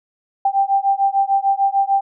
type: beating tone pair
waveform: sine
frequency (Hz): 784 / 790.7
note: G5 / G5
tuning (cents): 0 / +15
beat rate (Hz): 6.7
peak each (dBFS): -17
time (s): 0.45-2.01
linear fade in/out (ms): 5
effects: none